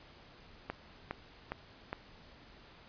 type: click train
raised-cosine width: 0.5 ms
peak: -21 dBFS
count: 4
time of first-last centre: 0.7-1.93 s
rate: 2.44 Hz
effects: pink hiss -57 dBFS RMS until 2.88 s + resampled to 11025 Hz